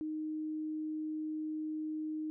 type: tone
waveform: sine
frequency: 310 Hz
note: D#4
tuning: 6 cents flat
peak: -35 dBFS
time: 0.01-2.3 s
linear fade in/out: 0 ms
effects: none